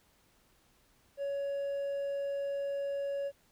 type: tone with hard clipping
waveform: triangle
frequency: 560 Hz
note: C#5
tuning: 18 cents sharp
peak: -33 dBFS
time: 1.17-3.32 s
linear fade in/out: 50 ms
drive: 5 dB
effects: pink hiss -68 dBFS RMS until 3.51 s